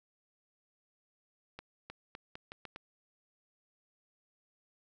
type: accelerating click train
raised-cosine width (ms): 0.3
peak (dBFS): -28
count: 7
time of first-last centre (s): 1.59-2.761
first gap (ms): 310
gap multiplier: 0.81
effects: none